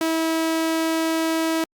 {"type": "tone", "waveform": "sawtooth", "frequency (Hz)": 324, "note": "E4", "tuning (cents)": -30, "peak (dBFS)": -16, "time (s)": [0.01, 1.64], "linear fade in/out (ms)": 2, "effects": ["Opus 48 kbps"]}